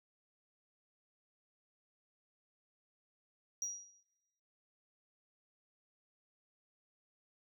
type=tone with exponential decay; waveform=sine; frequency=5750 Hz; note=F8; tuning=50 cents sharp; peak=-31 dBFS; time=3.62-4.03 s; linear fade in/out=1 ms; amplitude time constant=88 ms; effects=noise-tail reverb RT60 1.0 s tail -21 dB re dry + tanh soft clip ceiling -33 dBFS